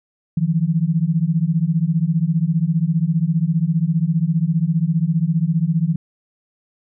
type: beating tone pair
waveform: sine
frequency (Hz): 156.5 / 171.5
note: D#3 / F3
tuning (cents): +10 / -31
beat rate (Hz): 15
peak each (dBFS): -18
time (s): 0.37-5.96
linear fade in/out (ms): 5
effects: none